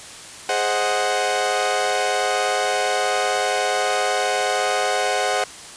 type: chord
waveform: sawtooth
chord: Ab dominant seventh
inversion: none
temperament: equal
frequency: 415.3 / 523.3 / 622.3 / 740 Hz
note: Ab4 / C5 / Eb5 / Gb5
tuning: 0 / 0 / 0 / 0 cents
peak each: -23 / -21 / -23 / -18 dBFS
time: 0.49-5.44 s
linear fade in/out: 2 ms
effects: white hiss -38 dBFS RMS until 5.76 s + resampled to 22050 Hz